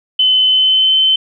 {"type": "tone with pitch glide", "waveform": "sine", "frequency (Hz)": [3039, 3071], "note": ["F#7", "G7"], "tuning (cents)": [46, -36], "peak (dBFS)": -8, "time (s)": [0.19, 1.16], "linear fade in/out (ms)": 5, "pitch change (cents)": 18, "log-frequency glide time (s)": [0.48, 0.96], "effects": []}